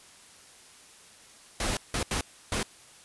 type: noise bursts at uneven times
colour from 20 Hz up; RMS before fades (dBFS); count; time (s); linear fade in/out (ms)
pink; -29; 4; 1.6-1.77 / 1.94-2.03 / 2.11-2.21 / 2.52-2.63; 2
effects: white hiss -53 dBFS RMS until 3.04 s + resampled to 24000 Hz